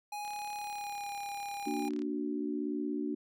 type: tone with pitch glide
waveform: square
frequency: 830 to 809.6 Hz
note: G#5 to G#5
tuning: -1 to -44 cents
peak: -38 dBFS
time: 0.12-1.89 s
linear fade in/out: 5 ms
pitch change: -43 cents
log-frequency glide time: 0.54-1.16 s
type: click train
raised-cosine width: 0.2 ms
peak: -34 dBFS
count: 64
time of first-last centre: 0.25-2.02 s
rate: 35.6 Hz
type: chord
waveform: sine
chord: Bb augmented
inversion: none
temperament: equal with one note detuned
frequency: 232.3 / 293.7 / 370 Hz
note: Bb3 / D4 / F#4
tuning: -6 / 0 / 0 cents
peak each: -38 / -34 / -39 dBFS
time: 1.66-3.15 s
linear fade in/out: 10 ms
effects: none